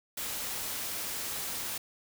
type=noise; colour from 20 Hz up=white; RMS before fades=-36 dBFS; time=0.17-1.78 s; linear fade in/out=5 ms; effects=none